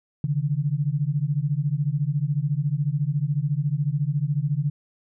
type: beating tone pair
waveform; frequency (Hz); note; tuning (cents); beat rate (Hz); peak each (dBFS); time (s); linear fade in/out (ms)
sine; 138.59 / 152.59; C#3 / D#3; 0 / -33; 14; -24; 0.24-4.7; 2
effects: none